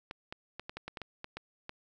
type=clicks; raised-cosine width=0.3 ms; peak=-24 dBFS; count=11; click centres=0.111 / 0.325 / 0.596 / 0.695 / 0.77 / 0.88 / 0.972 / 1.017 / 1.244 / 1.37 / 1.694 s; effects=none